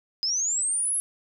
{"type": "linear sweep", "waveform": "sine", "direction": "up", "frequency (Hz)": [4978, 11000], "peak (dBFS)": -23, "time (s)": [0.23, 1], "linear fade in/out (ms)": 0, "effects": []}